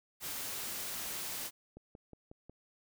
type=noise; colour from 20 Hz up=white; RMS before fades=-40 dBFS; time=0.2-1.51 s; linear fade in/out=50 ms
type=click train; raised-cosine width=2 ms; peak=-37 dBFS; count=5; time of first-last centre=1.77-2.496 s; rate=5.51 Hz
effects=none